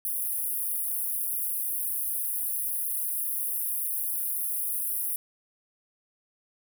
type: high-pass noise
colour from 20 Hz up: pink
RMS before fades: -30 dBFS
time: 0.05-5.16 s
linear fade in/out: 0 ms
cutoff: 9800 Hz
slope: 96 dB/octave
effects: none